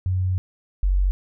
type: tone pair in turn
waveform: sine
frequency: 92.5 / 46.84 Hz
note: F#2 / F#1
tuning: 0 / +22 cents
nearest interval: octave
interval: 1178 cents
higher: first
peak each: -19 / -16 dBFS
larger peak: second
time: 0.06-0.38 / 0.83-1.11 s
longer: first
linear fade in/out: 0 ms
effects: none